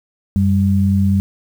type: tone pair together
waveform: sine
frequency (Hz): 93 / 196.62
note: F#2 / G3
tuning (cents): +9 / +5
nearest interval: octave + minor second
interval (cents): 1296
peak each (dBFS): -14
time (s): 0.36-1.2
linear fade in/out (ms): 0
effects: 7-bit